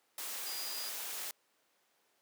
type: tone in noise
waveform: sine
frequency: 4878 Hz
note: D#8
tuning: 35 cents flat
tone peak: -42 dBFS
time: 0.46-0.89 s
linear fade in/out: 2 ms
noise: white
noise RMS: -41 dBFS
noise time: 0.18-1.31 s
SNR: -4 dB
effects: pink hiss -73 dBFS RMS until 2.21 s + high-pass 400 Hz 12 dB/octave